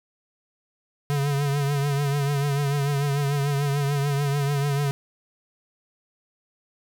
square tone with vibrato, 141.9 Hz, C#3, 41 cents sharp, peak -22 dBFS, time 1.1-4.91 s, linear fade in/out 0 ms, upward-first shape triangle, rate 6.8 Hz, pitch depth 58 cents each way, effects none

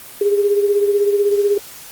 sine beating tone pair, 405.6 / 421.6 Hz, G#4 / G#4, -41 / +26 cents, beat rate 16 Hz, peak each -13 / -21 dBFS, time 0.21-1.58 s, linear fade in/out 5 ms, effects white hiss -37 dBFS RMS until 1.91 s + Opus 32 kbps

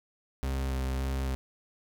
40% pulse tone with vibrato, 66 Hz, C2, 16 cents sharp, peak -28 dBFS, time 0.43-1.35 s, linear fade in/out 0 ms, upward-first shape square, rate 1.8 Hz, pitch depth 15 cents each way, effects none

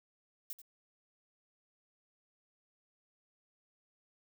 violet noise with echo, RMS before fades -42 dBFS, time 0.5-0.53 s, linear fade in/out 0 ms, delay 87 ms, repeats 1, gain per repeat -12 dB, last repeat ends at 0.617 s, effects none

